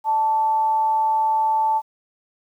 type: tone with amplitude modulation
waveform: sine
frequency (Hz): 880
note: A5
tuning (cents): 0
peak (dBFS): -15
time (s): 0.04-1.82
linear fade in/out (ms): 50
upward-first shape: sine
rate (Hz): 264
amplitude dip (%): 30
effects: 9-bit